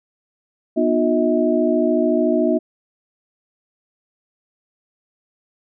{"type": "tone cluster", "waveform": "sine", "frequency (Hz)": [243.5, 303.6, 357.3, 640], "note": ["B3", "D#4", "F4", "D#5"], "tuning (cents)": [-24, -42, 40, 49], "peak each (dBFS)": -20, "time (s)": [0.76, 2.59], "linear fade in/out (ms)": 20, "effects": []}